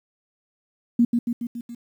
sine tone with echo, 237.1 Hz, A#3, 30 cents sharp, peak -13 dBFS, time 0.99-1.05 s, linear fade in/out 5 ms, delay 140 ms, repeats 5, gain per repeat -4 dB, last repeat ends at 1.75 s, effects 9-bit

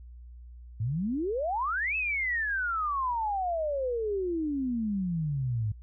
sine exponential two-way sweep, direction up then down, 102.5 to 2634 to 102.5 Hz, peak -27 dBFS, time 0.8-5.72 s, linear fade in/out 5 ms, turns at 1.96 s, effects noise-tail reverb RT60 0.1 s tail -23 dB re dry + added 60 Hz sine -44 dBFS peak until 5.82 s

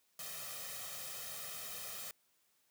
white noise with comb filter, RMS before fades -45 dBFS, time 0.19-2.11 s, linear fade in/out 2 ms, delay 1.6 ms, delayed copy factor +0.9, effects white hiss -75 dBFS RMS until 2.7 s + high-pass 100 Hz 12 dB/octave

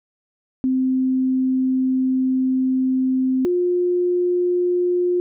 sine tone pair in turn, 259.7 / 356 Hz, C4 / F4, -13 / +33 cents, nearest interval perfect fourth, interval 546 cents, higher second, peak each -16 dBFS, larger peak neither, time 0.64-3.45 / 3.45-5.2 s, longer first, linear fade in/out 0 ms, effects none

